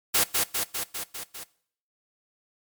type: noise with echo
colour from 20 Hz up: white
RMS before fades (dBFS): -21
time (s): 0.14-0.24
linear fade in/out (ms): 10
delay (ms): 200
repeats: 6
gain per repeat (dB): -3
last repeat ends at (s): 1.44
effects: noise-tail reverb RT60 0.6 s tail -21 dB re dry + MP3 96 kbps